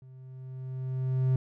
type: tone with level ramp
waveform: triangle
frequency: 130 Hz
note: C3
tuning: 11 cents flat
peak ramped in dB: -46 to -19 dBFS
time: 0.02-1.36 s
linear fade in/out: 2 ms
effects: none